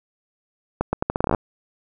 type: accelerating click train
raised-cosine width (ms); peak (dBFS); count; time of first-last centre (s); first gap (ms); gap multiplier
1; -6; 13; 0.81-1.348; 120; 0.79
effects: none